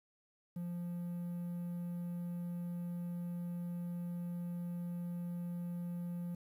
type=tone with quantisation; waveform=triangle; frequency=174.3 Hz; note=F3; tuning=3 cents flat; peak=-36 dBFS; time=0.56-6.35 s; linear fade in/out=5 ms; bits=11; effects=none